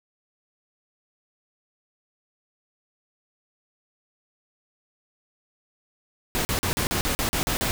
pink noise bursts, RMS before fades -25 dBFS, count 10, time 6.35-7.71 s, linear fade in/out 0 ms, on 100 ms, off 40 ms, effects none

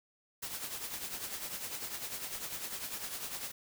white noise with tremolo, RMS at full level -38 dBFS, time 0.42-3.52 s, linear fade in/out 10 ms, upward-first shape triangle, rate 10 Hz, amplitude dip 65%, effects none

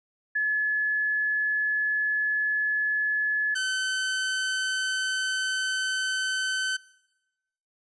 sine / sawtooth tone pair in turn, 1711 / 1527.5 Hz, A6 / G6, -49 / -45 cents, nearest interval major second, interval 196 cents, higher first, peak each -22 dBFS, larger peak neither, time 0.35-3.55 / 3.55-6.77 s, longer second, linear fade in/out 10 ms, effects noise-tail reverb RT60 1.0 s tail -21 dB re dry + resampled to 22050 Hz

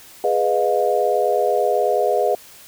sine chord, F half-diminished seventh, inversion first, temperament equal with one note detuned, 415.3 / 493.9 / 622.3 / 710.7 Hz, Ab4 / Cb5 / Eb5 / F5, 0 / 0 / 0 / +30 cents, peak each -21 dBFS, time 0.24-2.35 s, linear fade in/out 2 ms, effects white hiss -44 dBFS RMS until 2.67 s

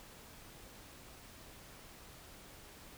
silence, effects pink hiss -55 dBFS RMS until 2.97 s

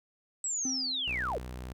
sine linear sweep, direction down, 7902 to 385.4 Hz, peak -30 dBFS, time 0.44-1.38 s, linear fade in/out 2 ms
triangle tone with exponential decay, 261.5 Hz, C4, 1 cent flat, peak -30 dBFS, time 0.65-1.39 s, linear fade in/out 2 ms, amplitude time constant 160 ms
sawtooth tone, 62.5 Hz, B1, 21 cents sharp, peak -35 dBFS, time 1.07-1.73 s, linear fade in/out 10 ms
effects none

